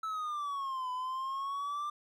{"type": "exponential two-way sweep", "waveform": "triangle", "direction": "down then up", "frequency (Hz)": [1318.5, 1001, 1190], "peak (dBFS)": -32, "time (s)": [0.03, 1.9], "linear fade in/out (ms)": 5, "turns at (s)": 0.91, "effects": []}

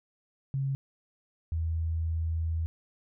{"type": "tone pair in turn", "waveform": "sine", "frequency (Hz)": [136.2, 81.5], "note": ["C#3", "E2"], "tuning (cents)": [-30, -19], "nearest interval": "major sixth", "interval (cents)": 889, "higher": "first", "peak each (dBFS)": [-27, -27], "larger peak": "neither", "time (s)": [[0.54, 0.75], [1.52, 2.66]], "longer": "second", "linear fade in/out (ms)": 0, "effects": []}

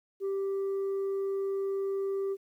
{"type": "tone", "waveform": "sine", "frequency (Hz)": 391.4, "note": "G4", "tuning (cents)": -3, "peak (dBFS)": -26, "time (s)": [0.2, 2.37], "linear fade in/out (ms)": 50, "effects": ["tanh soft clip ceiling -28 dBFS", "11-bit"]}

